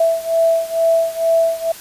sine beating tone pair, 659.3 / 661.5 Hz, E5 / E5, 0 / +6 cents, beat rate 2.2 Hz, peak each -15 / -17 dBFS, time 0-1.72 s, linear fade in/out 5 ms, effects white hiss -36 dBFS RMS until 1.8 s + resampled to 32000 Hz

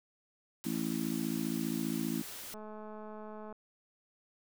white noise, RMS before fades -45 dBFS, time 0.64-2.54 s, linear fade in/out 0 ms
harmonic tone, 55 Hz, A1, in tune, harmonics 3 / 4 / 5 / 6, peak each -40 / -36 / -37 / -39 dBFS, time 0.65-2.22 s, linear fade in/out 10 ms
click train, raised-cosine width 1 ms, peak -34 dBFS, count 212, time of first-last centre 2.54-3.526 s, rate 214 Hz
effects none

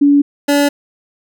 sine / 25% pulse tone pair in turn, 285.5 / 286.7 Hz, D4 / D4, -49 / -42 cents, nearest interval unison, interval 7 cents, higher second, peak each -6 dBFS, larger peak neither, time 0.01-0.22 / 0.48-0.69 s, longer neither, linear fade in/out 10 ms, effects none

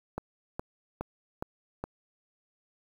click train, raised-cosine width 1 ms, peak -19 dBFS, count 5, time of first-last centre 0.18-1.84 s, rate 2.41 Hz, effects 8-bit

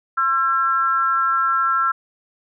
sine tone with amplitude modulation, 1347 Hz, E6, 37 cents sharp, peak -12 dBFS, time 0.17-1.92 s, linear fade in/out 10 ms, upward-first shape sine, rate 281 Hz, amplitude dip 80%, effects none

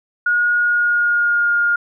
sine tone with pitch glide, 1442 to 1417.2 Hz, F#6 to F6, -45 to +25 cents, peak -13 dBFS, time 0.26-1.76 s, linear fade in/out 5 ms, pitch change -30 cents, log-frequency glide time 0.55-1.52 s, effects none

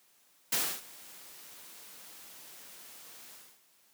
white noise with ADSR envelope, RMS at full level -28 dBFS, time 0.52-3.61 s, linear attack 7 ms, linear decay 280 ms, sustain -23 dB, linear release 280 ms, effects white hiss -66 dBFS RMS until 3.93 s + high-pass 150 Hz 12 dB/octave

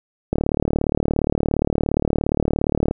click train, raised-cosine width 2 ms, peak -5 dBFS, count 97, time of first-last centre 0.33-2.911 s, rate 37.2 Hz, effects none

